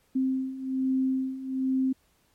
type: beating tone pair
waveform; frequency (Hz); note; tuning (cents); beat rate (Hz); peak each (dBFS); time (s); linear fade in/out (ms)
sine; 261.6 / 262.8; C4 / C4; 0 / +8; 1.2; -30 / -26; 0.15-1.93; 10
effects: pink hiss -67 dBFS RMS until 2.34 s + MP3 64 kbps